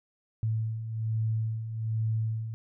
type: beating tone pair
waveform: sine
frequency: 110 / 111.2 Hz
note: A2 / A2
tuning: 0 / +19 cents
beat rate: 1.2 Hz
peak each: -35 / -28 dBFS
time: 0.43-2.54 s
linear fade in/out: 0 ms
effects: none